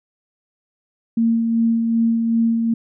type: tone with tremolo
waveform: sine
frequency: 229 Hz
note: A#3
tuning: 31 cents flat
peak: -13 dBFS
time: 1.17-2.74 s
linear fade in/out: 5 ms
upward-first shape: sine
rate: 2.6 Hz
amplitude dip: 35%
effects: none